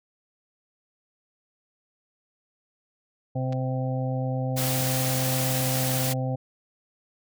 harmonic tone, 129.7 Hz, C3, 15 cents flat, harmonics 1 / 2 / 4 / 5 / 6, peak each -26 / -33 / -33 / -39 / -37 dBFS, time 3.35-6.36 s, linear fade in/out 10 ms
clicks, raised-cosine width 0.2 ms, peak -26 dBFS, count 2, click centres 3.525 / 3.53 s
white noise, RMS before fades -29 dBFS, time 4.56-6.14 s, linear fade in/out 20 ms
effects none

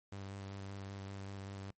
sawtooth tone with vibrato, 98.2 Hz, G2, 4 cents sharp, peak -40 dBFS, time 0.12-1.71 s, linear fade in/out 5 ms, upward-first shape square, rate 5.2 Hz, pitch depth 14 cents each way, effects noise-tail reverb RT60 0.1 s tail -23 dB re dry + MP3 32 kbps

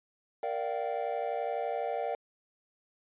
triangle chord, G minor seventh, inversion first, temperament equal with one note detuned, 466.2 / 587.3 / 698.5 / 770.5 Hz, Bb4 / D5 / F5 / G5, 0 / 0 / 0 / -30 cents, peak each -34 dBFS, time 0.43-2.15 s, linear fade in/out 2 ms, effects tanh soft clip ceiling -20 dBFS + resampled to 8000 Hz

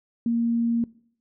sine tone, 233.1 Hz, A#3, in tune, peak -20 dBFS, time 0.26-0.84 s, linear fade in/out 2 ms, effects noise-tail reverb RT60 0.6 s tail -22 dB re dry

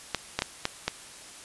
clicks, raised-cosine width 0.2 ms, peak -8 dBFS, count 5, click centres 0.147 / 0.39 / 0.421 / 0.654 / 0.88 s, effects white hiss -46 dBFS RMS until 1.44 s + resampled to 24000 Hz

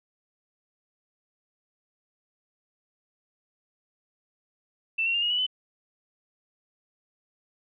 sine tone with pitch steps, 2668 / 2735 / 2804 / 2874 / 2947 / 3021 Hz, E7 / F7 / F7 / F7 / F#7 / F#7, +20 / -37 / +6 / +49 / -8 / +35 cents, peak -23 dBFS, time 4.98-5.466 s, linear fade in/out 10 ms, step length 81 ms, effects none

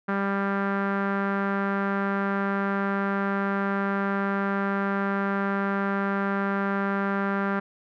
sawtooth tone with low-pass filter, 197.7 Hz, G3, 15 cents sharp, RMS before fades -26 dBFS, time 0.08-7.6 s, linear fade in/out 10 ms, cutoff 1500 Hz, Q 3.5, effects none

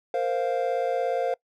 triangle chord, Bb suspended second, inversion none, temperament equal, 466.2 / 523.3 / 698.5 Hz, Bb4 / C5 / F5, 0 / 0 / 0 cents, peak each -27 / -25 / -26 dBFS, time 0.14-1.34 s, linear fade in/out 2 ms, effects noise-tail reverb RT60 0.1 s tail -23 dB re dry

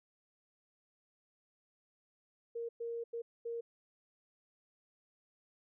sine tone bursts at uneven times, 466.2 Hz, A#4, in tune, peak -37 dBFS, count 4, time 2.55-2.69 / 2.8-3.04 / 3.13-3.22 / 3.45-3.61 s, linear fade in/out 10 ms, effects none

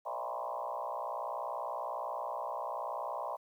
sine tone with frequency modulation, 814 Hz, G#5, 35 cents flat, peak -35 dBFS, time 0.05-3.37 s, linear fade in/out 20 ms, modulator 60.6 Hz, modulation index 4.2, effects 11-bit

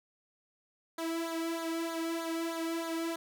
sawtooth tone with flanger, 330 Hz, E4, 2 cents sharp, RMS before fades -35 dBFS, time 0.98-3.16 s, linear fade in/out 5 ms, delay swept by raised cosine 0.36 to 1.96 ms, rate 3.2 Hz, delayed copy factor -0.8, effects none

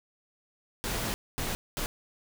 pink noise bursts at uneven times, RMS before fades -32 dBFS, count 3, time 0.84-1.14 / 1.38-1.55 / 1.77-1.86 s, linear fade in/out 0 ms, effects none

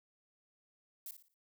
violet noise with echo, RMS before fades -45 dBFS, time 1.06-1.11 s, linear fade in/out 2 ms, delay 58 ms, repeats 4, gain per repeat -9 dB, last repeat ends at 1.342 s, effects none

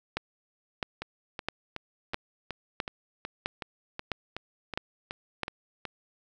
two click trains, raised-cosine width 0.3 ms, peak -19 / -13 dBFS, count 14 / 9, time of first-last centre 1.02-5.853 / 0.17-5.433 s, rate 2.69 / 1.52 Hz, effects none

